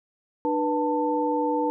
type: tone cluster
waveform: sine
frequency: 300.3 / 488.3 / 889 Hz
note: D4 / B4 / A5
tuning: +39 / -20 / +18 cents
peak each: -26 dBFS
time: 0.45-1.7 s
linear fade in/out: 0 ms
effects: none